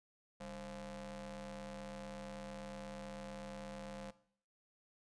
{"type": "ring-modulated tone", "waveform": "sawtooth", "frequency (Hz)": 164.81, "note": "E3", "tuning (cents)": 0, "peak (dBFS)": -39, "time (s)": [0.4, 4.11], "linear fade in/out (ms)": 10, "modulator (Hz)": 364, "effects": ["noise-tail reverb RT60 0.6 s tail -18 dB re dry", "resampled to 22050 Hz"]}